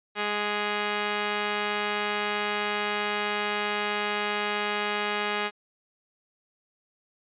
5% pulse tone pair together, 207.7 / 415.4 Hz, G#3 / G#4, 0 / 0 cents, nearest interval octave, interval 1200 cents, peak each -19 dBFS, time 0.15-5.51 s, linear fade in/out 50 ms, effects resampled to 8000 Hz

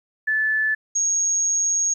sine tone pair in turn, 1741 / 6573 Hz, A6 / G#8, -19 / -19 cents, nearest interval octave + major seventh, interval 2300 cents, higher second, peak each -18 dBFS, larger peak neither, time 0.27-0.75 / 0.95-1.94 s, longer second, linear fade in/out 10 ms, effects 10-bit

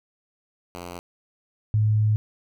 5% pulse / sine tone pair in turn, 87.8 / 107.26 Hz, F2 / A2, +10 / -44 cents, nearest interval minor third, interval 346 cents, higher second, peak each -24 / -17 dBFS, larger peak second, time 0.75-0.99 / 1.74-2.16 s, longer second, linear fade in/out 0 ms, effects none

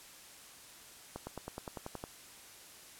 accelerating click train, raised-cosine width 1 ms, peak -26 dBFS, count 10, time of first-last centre 1.16-2.039 s, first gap 110 ms, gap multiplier 0.97, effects white hiss -54 dBFS RMS until 2.99 s + low-pass 12000 Hz 12 dB/octave

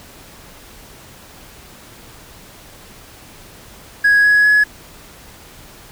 triangle tone with pitch steps, 1661.2 / 1675.7 / 1690.2 Hz, G#6 / G#6 / G#6, 0 / +15 / +30 cents, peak -6 dBFS, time 4.04-4.64 s, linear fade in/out 10 ms, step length 200 ms, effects tanh soft clip ceiling -4 dBFS + pink hiss -41 dBFS RMS until 5.91 s

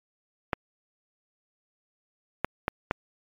clicks, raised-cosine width 0.5 ms, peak -9 dBFS, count 4, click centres 0.532 / 2.446 / 2.681 / 2.911 s, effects MP3 96 kbps

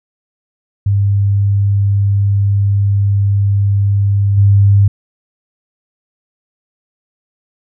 sine tone with level steps, 100.2 Hz, G2, 38 cents sharp, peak -9 / -5 dBFS, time 0.86-4.88 s, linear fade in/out 5 ms, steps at 4.37 s, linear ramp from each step 10 ms, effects none

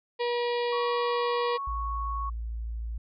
harmonic tone, 480.3 Hz, B4, 48 cents flat, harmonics 1 / 2 / 4 / 5 / 6 / 7 / 8 / 9 / 10, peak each -27 / -33 / -39 / -41 / -43 / -44 / -45 / -46 / -47 dBFS, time 0.19-1.58 s, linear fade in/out 20 ms
sine tone with pitch glide, 1119 to 1107.4 Hz, C#6 to C#6, +16 to -2 cents, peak -31 dBFS, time 0.72-2.3 s, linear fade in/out 10 ms, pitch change -18 cents, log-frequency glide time 1.1-1.3 s
sine tone, 56.6 Hz, A1, 50 cents sharp, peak -31 dBFS, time 1.67-2.98 s, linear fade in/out 5 ms
effects none

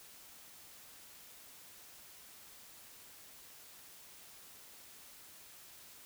silence, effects white hiss -56 dBFS RMS until 6.05 s

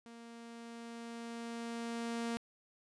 sawtooth tone with level ramp, 232.7 Hz, A#3, 3 cents flat, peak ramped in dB -47 to -31 dBFS, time 0.06-2.37 s, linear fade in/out 0 ms, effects resampled to 22050 Hz

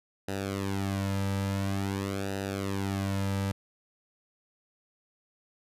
sawtooth tone with flanger, 98 Hz, G2, in tune, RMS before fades -31 dBFS, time 0.28-3.52 s, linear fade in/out 5 ms, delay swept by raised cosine 0.9 to 2.8 ms, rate 0.48 Hz, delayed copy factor -0.85, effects resampled to 32000 Hz

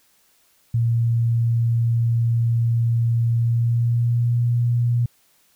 sine tone with pitch glide, 116.54 to 119.68 Hz, A#2 to A#2, 0 to +46 cents, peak -16 dBFS, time 0.74-5.06 s, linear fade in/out 5 ms, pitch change +46 cents, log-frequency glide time 3.34-4.4 s, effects white hiss -60 dBFS RMS until 5.55 s

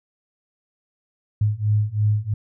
sine beating tone pair, 104.1 / 107.1 Hz, G#2 / A2, +5 / -46 cents, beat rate 3 Hz, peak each -21 / -20 dBFS, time 1.41-2.34 s, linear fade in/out 5 ms, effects none

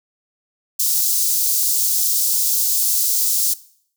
white high-pass noise, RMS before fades -18 dBFS, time 0.79-3.54 s, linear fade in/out 10 ms, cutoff 4900 Hz, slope 24 dB/octave, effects noise-tail reverb RT60 0.6 s tail -19 dB re dry

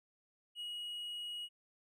triangle tone, 2900 Hz, F#7, 35 cents flat, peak -39 dBFS, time 0.55-1.49 s, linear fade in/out 50 ms, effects none

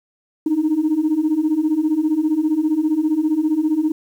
sine beating tone pair, 300 / 315 Hz, D4 / D#4, +37 / +21 cents, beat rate 15 Hz, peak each -19 / -16 dBFS, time 0.46-3.92 s, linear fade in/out 5 ms, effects tanh soft clip ceiling -10 dBFS + 8-bit

